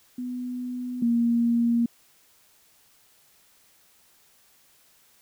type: tone pair in turn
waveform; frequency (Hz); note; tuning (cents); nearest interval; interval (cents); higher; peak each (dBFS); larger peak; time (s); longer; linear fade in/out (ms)
sine; 248.6 / 234.9; B3 / A#3; +12 / +13; minor second; 99; first; -29 / -19; second; 0.18-1.02 / 1.02-1.86; neither; 5
effects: white hiss -60 dBFS RMS until 5.21 s